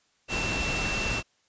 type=tone in noise; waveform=sine; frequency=2694 Hz; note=E7; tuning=37 cents sharp; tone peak=-30 dBFS; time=0.28-1.23 s; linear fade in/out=50 ms; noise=pink; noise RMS=-30 dBFS; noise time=0.28-1.23 s; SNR=-3 dB; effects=white hiss -68 dBFS RMS until 1.48 s + resampled to 16000 Hz